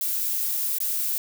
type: noise with dropouts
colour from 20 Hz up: violet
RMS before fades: -26 dBFS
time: 0.01-1.18 s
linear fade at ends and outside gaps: 1 ms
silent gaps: 0.785-0.803 s
effects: none